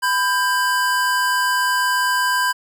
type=tone pair together; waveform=square; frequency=999.7 / 1587 Hz; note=B5 / G6; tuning=+21 / +21 cents; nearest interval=minor sixth; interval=800 cents; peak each=-20 dBFS; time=0.02-2.53 s; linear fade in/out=20 ms; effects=none